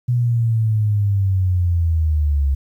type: linear sweep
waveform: sine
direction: down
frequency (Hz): 123.47 to 67.6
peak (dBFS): -14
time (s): 0.08-2.55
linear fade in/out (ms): 10
effects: 9-bit